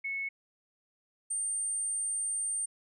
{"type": "tone pair in turn", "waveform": "sine", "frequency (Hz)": [2200, 8800], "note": ["C#7", "C#9"], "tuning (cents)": [-14, -14], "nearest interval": "2 octaves", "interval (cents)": 2400, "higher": "second", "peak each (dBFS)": [-32, -30], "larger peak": "second", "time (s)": [[0.04, 0.29], [1.3, 2.66]], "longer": "second", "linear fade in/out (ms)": 10, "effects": []}